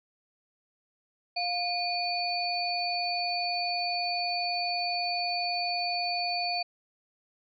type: tone cluster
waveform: sine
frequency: 705 / 2442 / 4496 Hz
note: F5 / D#7 / C#8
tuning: +16 / -33 / +24 cents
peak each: -31 / -35 / -31 dBFS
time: 1.36-6.63 s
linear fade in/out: 10 ms
effects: none